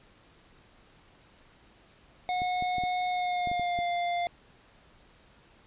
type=tone with pitch glide; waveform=square; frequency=727 to 698.6 Hz; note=F#5 to F5; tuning=-31 to 0 cents; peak=-28 dBFS; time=2.29-4.27 s; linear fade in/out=0 ms; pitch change=-69 cents; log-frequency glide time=3.08-3.85 s
type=clicks; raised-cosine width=3 ms; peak=-27 dBFS; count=8; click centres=2.419 / 2.624 / 2.783 / 2.837 / 3.473 / 3.515 / 3.596 / 3.789 s
effects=pink hiss -59 dBFS RMS until 5.66 s + resampled to 8000 Hz